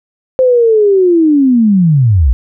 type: linear sweep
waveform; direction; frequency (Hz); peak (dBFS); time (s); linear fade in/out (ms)
sine; down; 523.3 to 54; -5; 0.39-2.33; 0
effects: none